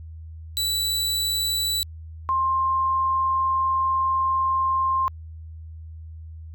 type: tone pair in turn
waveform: sawtooth / sine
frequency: 3951 / 1057.4 Hz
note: B7 / C6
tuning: 0 / +18 cents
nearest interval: octave + major seventh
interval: 2282 cents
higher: first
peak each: -19 dBFS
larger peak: neither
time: 0.57-1.83 / 2.29-5.08 s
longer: second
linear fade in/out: 0 ms
effects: added 80 Hz sine -36 dBFS peak until 6.54 s